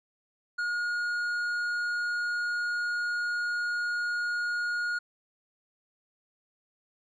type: tone with tanh clipping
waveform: sine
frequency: 1436 Hz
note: F6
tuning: 48 cents sharp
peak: -29 dBFS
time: 0.58-4.99 s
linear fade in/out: 10 ms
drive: 7 dB
effects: none

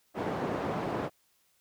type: band-pass noise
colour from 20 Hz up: white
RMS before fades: -33 dBFS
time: 0.14-1.1 s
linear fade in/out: 50 ms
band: 120 to 680 Hz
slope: 12 dB/octave
effects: white hiss -70 dBFS RMS until 1.6 s

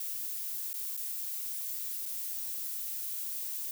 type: noise with dropouts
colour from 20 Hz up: violet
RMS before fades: -37 dBFS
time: 0-3.71 s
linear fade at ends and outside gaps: 1 ms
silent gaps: 0.731-0.74 / 0.967-0.974 / 2.056-2.06 s
effects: none

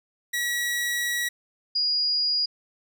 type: tone pair in turn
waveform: sawtooth / sine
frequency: 1925 / 4877 Hz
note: B6 / D#8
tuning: -45 / -35 cents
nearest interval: octave + major third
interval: 1610 cents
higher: second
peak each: -21 dBFS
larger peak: neither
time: 0.33-1.29 / 1.75-2.46 s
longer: first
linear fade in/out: 10 ms
effects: none

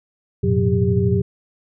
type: tone cluster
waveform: sine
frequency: 90.5 / 110.6 / 123.3 / 182.2 / 398.6 Hz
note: F#2 / A2 / B2 / F#3 / G4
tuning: -38 / +9 / -2 / -26 / +29 cents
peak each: -21 dBFS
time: 0.43-1.22 s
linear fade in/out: 10 ms
effects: none

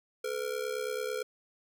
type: ring-modulated tone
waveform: square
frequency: 466.7 Hz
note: A#4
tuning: 2 cents sharp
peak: -30 dBFS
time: 0.24-1.23 s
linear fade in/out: 5 ms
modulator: 34.5 Hz
effects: none

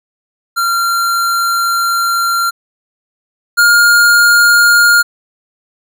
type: tone pair in turn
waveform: square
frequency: 1378 / 1415.9 Hz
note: F6 / F6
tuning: -24 / +23 cents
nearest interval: unison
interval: 47 cents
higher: second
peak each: -12 / -6 dBFS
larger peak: second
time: 0.56-2.51 / 3.57-5.03 s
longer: first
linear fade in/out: 20 ms
effects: none

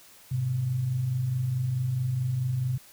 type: tone pair together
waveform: sine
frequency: 103.6 / 128.24 Hz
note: G#2 / C3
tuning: -4 / -34 cents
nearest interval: major third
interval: 370 cents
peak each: -35 / -25 dBFS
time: 0.31-2.78 s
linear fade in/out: 10 ms
effects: white hiss -53 dBFS RMS until 2.92 s

